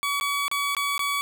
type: tone with dropouts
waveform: 20% pulse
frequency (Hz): 1135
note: C#6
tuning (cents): +41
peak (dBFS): -19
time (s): 0.03-1.21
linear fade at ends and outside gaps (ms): 0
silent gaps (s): 0.2-0.21 / 0.481-0.514 / 0.749-0.767 / 0.979-0.993
effects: none